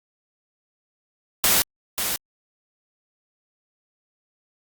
white noise with echo, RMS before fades -18 dBFS, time 1.44-1.62 s, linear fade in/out 0 ms, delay 540 ms, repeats 1, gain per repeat -7 dB, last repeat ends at 2.16 s, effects Opus 48 kbps

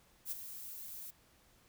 violet noise with ADSR envelope, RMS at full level -37 dBFS, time 0.25-1.11 s, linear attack 64 ms, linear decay 22 ms, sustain -10 dB, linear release 13 ms, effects pink hiss -67 dBFS RMS until 1.68 s

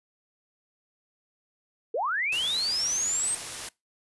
sine linear sweep, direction up, 400.6 to 8460 Hz, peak -25 dBFS, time 1.94-3.35 s, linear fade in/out 5 ms
white noise, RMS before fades -36 dBFS, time 2.32-3.69 s, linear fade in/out 5 ms
effects noise-tail reverb RT60 0.2 s tail -22 dB re dry + resampled to 24000 Hz

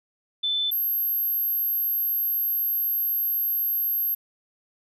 sine tone pair in turn, 3520 / 12544 Hz, A7 / G9, 0 / 0 cents, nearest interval octave + minor seventh, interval 2200 cents, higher second, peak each -22 dBFS, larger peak neither, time 0.43-0.71 / 0.71-4.15 s, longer second, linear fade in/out 10 ms, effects none

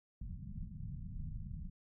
pink low-pass noise, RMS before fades -44 dBFS, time 0.21-1.7 s, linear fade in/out 5 ms, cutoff 200 Hz, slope 48 dB/octave, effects none

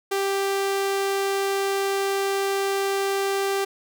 sawtooth tone, 393 Hz, G4, 4 cents sharp, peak -18 dBFS, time 0.11-3.65 s, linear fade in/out 10 ms, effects none

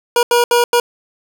25% pulse tone bursts at uneven times, 479.2 Hz, A#4, 48 cents sharp, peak -6 dBFS, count 4, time 0.16-0.23 / 0.31-0.44 / 0.51-0.64 / 0.73-0.8 s, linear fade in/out 2 ms, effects none

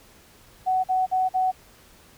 sine tone bursts, 747 Hz, F#5, 16 cents sharp, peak -19 dBFS, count 4, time 0.66-1.518 s, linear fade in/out 20 ms, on 180 ms, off 46 ms, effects pink hiss -53 dBFS RMS until 2.17 s

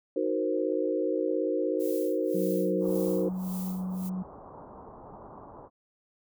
sine chord, C half-diminished seventh, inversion first, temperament equal, 311.1 / 370 / 466.2 / 523.3 Hz, Eb4 / Gb4 / Bb4 / C5, 0 / 0 / 0 / 0 cents, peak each -31 dBFS, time 0.16-3.29 s, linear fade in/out 5 ms
violet noise with tremolo, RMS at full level -42 dBFS, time 1.79-4.1 s, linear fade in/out 20 ms, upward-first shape sine, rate 1.8 Hz, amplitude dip 95%
sine tone, 185 Hz, F#3, in tune, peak -30 dBFS, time 2.34-4.23 s, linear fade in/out 10 ms
white low-pass noise, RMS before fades -47 dBFS, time 2.8-5.7 s, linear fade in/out 50 ms, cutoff 1100 Hz, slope 48 dB/octave
effects none

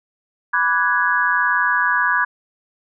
sine chord, G# half-diminished seventh, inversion first, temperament equal with one note detuned, 987.8 / 1165.2 / 1480 / 1661.2 Hz, B5 / D6 / F#6 / G#6, 0 / -14 / 0 / 0 cents, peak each -21 / -23 / -21 / -18 dBFS, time 0.53-2.25 s, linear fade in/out 10 ms, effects none

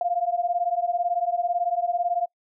sine beating tone pair, 691 / 709 Hz, F5 / F5, -19 / +26 cents, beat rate 18 Hz, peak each -25 dBFS, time 0.01-2.26 s, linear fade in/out 2 ms, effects noise-tail reverb RT60 0.1 s tail -24 dB re dry

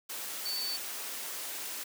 sine tone in noise, 4508 Hz, C#8, 28 cents sharp, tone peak -33 dBFS, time 0.45-0.77 s, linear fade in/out 10 ms, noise white, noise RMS -39 dBFS, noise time 0.09-1.84 s, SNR +3 dB, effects high-pass 300 Hz 12 dB/octave

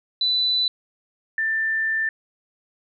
sine tone pair in turn, 3987 / 1779.7 Hz, B7 / A6, +16 / +19 cents, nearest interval octave + major second, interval 1397 cents, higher first, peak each -18 / -20 dBFS, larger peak first, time 0.21-0.68 / 1.38-2.09 s, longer second, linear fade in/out 2 ms, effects none

